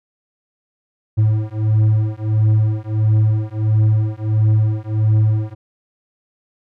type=beating tone pair; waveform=triangle; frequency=107.3 / 108.8 Hz; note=A2 / A2; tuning=-43 / -19 cents; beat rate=1.5 Hz; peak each=-14 dBFS; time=1.17-5.55 s; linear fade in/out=20 ms; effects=none